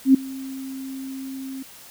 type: tone with ADSR envelope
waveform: sine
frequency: 266.5 Hz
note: C4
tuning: 32 cents sharp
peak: -7 dBFS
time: 0.05-1.63 s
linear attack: 94 ms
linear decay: 6 ms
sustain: -23 dB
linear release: 8 ms
effects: white hiss -45 dBFS RMS until 1.9 s